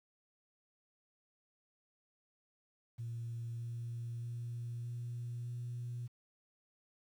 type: tone with pitch steps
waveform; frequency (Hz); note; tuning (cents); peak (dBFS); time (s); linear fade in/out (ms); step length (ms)
sine; 116.7 / 117.72 / 118.74 / 119.77 / 120.82; A#2 / A#2 / A#2 / A#2 / B2; +2 / +17 / +32 / +47 / -38; -38; 2.98-6.08; 20; 620
effects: tanh soft clip ceiling -35 dBFS + 11-bit